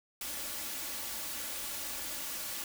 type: noise with comb filter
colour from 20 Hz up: white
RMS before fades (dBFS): -39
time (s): 0.21-2.64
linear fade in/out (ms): 2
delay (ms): 3.5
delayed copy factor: +0.6
effects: none